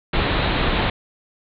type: low-pass noise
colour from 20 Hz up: pink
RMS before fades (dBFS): -20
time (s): 0.13-0.9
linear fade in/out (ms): 5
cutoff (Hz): 4100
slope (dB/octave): 96
effects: none